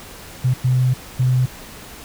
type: tone bursts at uneven times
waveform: sine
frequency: 127.4 Hz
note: C3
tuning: 46 cents flat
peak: -13 dBFS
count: 3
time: 0.44-0.54 / 0.64-0.94 / 1.19-1.46 s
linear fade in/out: 10 ms
effects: pink hiss -38 dBFS RMS until 2.04 s